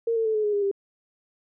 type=tone with pitch steps; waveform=sine; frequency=460.7 / 449.4 / 438.4 / 427.6 / 417.1 / 406.9 / 396.9 Hz; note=A#4 / A4 / A4 / A4 / G#4 / G#4 / G4; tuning=-20 / +37 / -6 / -49 / +7 / -35 / +22 cents; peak=-21 dBFS; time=0.07-0.714 s; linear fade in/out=5 ms; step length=92 ms; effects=none